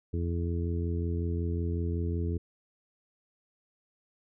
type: harmonic tone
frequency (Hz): 85.4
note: F2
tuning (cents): -38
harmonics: 1 / 2 / 3 / 4 / 5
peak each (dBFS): -29 / -37 / -39 / -39 / -40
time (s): 0.13-2.38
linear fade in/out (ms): 10
effects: none